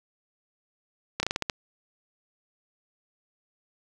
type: slowing click train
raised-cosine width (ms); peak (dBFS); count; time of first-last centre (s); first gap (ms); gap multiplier
0.2; -9; 7; 1.2-1.498; 30; 1.2
effects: none